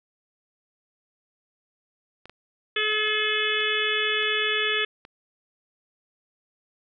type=clicks; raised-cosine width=0.3 ms; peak=-28 dBFS; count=7; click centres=2.256 / 2.296 / 2.922 / 3.074 / 3.605 / 4.227 / 5.051 s
type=harmonic tone; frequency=428.3 Hz; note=A4; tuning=47 cents flat; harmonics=1 / 3 / 4 / 5 / 6 / 7 / 8; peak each=-30 / -33 / -28 / -31 / -29 / -30 / -29 dBFS; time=2.76-4.85 s; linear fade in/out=5 ms
effects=none